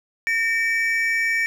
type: tone pair together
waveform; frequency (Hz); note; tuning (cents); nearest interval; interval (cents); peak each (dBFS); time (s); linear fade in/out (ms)
triangle; 1825.5 / 2300; A#6 / D7; -37 / -37; major third; 400; -20; 0.27-1.46; 0
effects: none